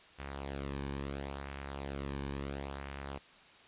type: tone with flanger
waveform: sawtooth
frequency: 69.3 Hz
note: C#2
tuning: in tune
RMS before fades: -41 dBFS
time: 0.18-3.19 s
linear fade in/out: 20 ms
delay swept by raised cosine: 0.22 to 1.52 ms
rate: 0.73 Hz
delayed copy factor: -0.6
effects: white hiss -58 dBFS RMS until 3.67 s + resampled to 8000 Hz